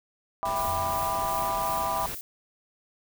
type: chord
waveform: sine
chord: E minor seventh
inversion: none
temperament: just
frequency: 659.3 / 791.1 / 988.9 / 1186.7 Hz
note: E5 / G5 / B5 / D6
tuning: 0 / +16 / +2 / +18 cents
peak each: -33 / -32 / -29 / -33 dBFS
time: 0.43-2.06 s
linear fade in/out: 0 ms
type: noise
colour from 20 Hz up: pink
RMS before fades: -38 dBFS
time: 0.45-2.15 s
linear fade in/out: 5 ms
type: noise with tremolo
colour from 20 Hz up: violet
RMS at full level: -36 dBFS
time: 0.56-2.21 s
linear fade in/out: 0 ms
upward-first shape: sine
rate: 2.8 Hz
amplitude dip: 45%
type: tone with exponential decay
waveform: sine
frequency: 87.31 Hz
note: F2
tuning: in tune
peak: -32 dBFS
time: 0.68-2.02 s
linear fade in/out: 0 ms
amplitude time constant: 290 ms
effects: none